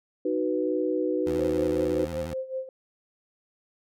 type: chord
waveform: sine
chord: B major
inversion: first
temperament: just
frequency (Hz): 308.7 / 370.4 / 493.9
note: D#4 / F#4 / B4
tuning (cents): -14 / +2 / 0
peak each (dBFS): -28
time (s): 0.25-2.05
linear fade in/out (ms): 5
type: tone with vibrato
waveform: 15% pulse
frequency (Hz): 80.2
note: E2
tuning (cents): -47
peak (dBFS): -27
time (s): 1.26-2.34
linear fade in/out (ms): 10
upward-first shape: square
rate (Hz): 11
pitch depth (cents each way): 110
type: tone with tremolo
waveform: sine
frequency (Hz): 523.3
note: C5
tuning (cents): 0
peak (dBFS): -27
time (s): 1.39-2.69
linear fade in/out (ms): 2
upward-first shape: sine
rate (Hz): 5.3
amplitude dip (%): 80
effects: none